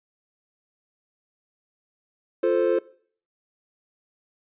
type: chord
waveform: triangle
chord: F major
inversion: none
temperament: equal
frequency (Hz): 349.2 / 440 / 523.3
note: F4 / A4 / C5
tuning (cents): 0 / 0 / 0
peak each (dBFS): -21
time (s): 2.43-2.79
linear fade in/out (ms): 5
effects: noise-tail reverb RT60 0.5 s tail -20 dB re dry + resampled to 8000 Hz